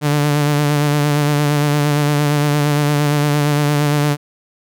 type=tone with vibrato; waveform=sawtooth; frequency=146.83 Hz; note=D3; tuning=in tune; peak=-9 dBFS; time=0.01-4.17 s; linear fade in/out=50 ms; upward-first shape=sine; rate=8.7 Hz; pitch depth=31 cents each way; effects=none